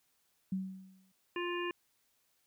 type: tone with exponential decay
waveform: sine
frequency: 189.4 Hz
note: F#3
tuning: 41 cents sharp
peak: -30 dBFS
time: 0.52-1.12 s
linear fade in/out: 5 ms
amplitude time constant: 130 ms
type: harmonic tone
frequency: 350.6 Hz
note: F4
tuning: 7 cents sharp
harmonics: 1 / 3 / 5 / 7 / 8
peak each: -36 / -41 / -43 / -44 / -45 dBFS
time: 1.36-1.71 s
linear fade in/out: 2 ms
effects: white hiss -75 dBFS RMS until 2.46 s